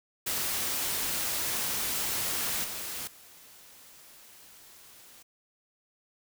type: noise with level steps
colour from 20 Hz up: white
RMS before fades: -31 / -37 / -53 dBFS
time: 0.26-5.23 s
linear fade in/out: 10 ms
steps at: 2.64 / 3.07 s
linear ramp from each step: 5 ms
effects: none